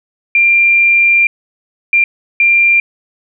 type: tone bursts at uneven times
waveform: sine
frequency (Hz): 2382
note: D7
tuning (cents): +24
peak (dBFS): -6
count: 3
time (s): 0.35-1.27 / 1.93-2.04 / 2.4-2.8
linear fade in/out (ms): 2
effects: none